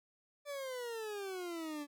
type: exponential sweep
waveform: 40% pulse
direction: down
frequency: 587.3 to 285.5 Hz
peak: -39 dBFS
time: 0.45-1.87 s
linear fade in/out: 50 ms
effects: none